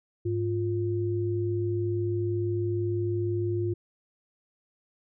sine tone pair together, 104.1 / 350.1 Hz, G#2 / F4, +5 / +4 cents, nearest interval octave + major sixth, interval 2099 cents, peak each -28 dBFS, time 0.25-3.74 s, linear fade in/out 10 ms, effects none

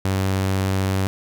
sawtooth tone, 95.8 Hz, G2, 39 cents flat, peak -15 dBFS, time 0.05-1.07 s, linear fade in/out 0 ms, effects none

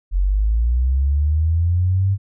sine linear sweep, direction up, 43.65 to 99.6 Hz, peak -14 dBFS, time 0.11-2.18 s, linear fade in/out 50 ms, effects none

